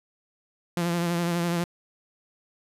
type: tone with vibrato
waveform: sawtooth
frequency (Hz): 171.9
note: F3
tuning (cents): -27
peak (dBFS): -20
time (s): 0.77-1.64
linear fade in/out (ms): 2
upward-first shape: sine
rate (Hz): 12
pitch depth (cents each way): 34
effects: resampled to 32000 Hz